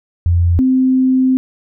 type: tone pair in turn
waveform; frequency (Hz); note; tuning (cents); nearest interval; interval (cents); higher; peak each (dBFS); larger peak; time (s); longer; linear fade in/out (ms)
sine; 86.3 / 259.4; F2 / C4; -20 / -15; octave + perfect fifth; 1905; second; -9; neither; 0.26-0.59 / 0.59-1.37; second; 0
effects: none